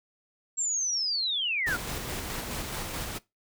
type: linear sweep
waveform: sine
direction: down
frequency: 7570 to 1318.5 Hz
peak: -26 dBFS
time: 0.57-1.77 s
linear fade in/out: 20 ms
type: noise with tremolo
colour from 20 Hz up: pink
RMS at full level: -34 dBFS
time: 1.66-3.19 s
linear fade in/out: 20 ms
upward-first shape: square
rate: 4.7 Hz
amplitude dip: 25%
effects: noise-tail reverb RT60 0.2 s tail -20 dB re dry